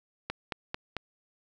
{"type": "click train", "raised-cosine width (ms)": 0.3, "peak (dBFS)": -16, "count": 4, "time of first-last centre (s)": [0.3, 0.967], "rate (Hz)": 4.5, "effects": []}